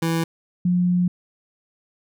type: tone pair in turn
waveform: 25% pulse / sine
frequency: 164.81 / 178.35 Hz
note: E3 / F3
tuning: 0 / +37 cents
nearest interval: minor second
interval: 137 cents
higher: second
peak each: -16 dBFS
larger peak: neither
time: 0.02-0.24 / 0.65-1.08 s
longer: second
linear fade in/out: 5 ms
effects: none